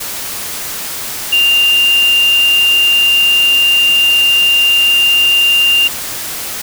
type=tone in noise; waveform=sine; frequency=2794 Hz; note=F7; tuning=in tune; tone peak=-7 dBFS; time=1.32-5.88 s; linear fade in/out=10 ms; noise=white; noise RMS=-22 dBFS; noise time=0-6.62 s; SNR=+12 dB; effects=none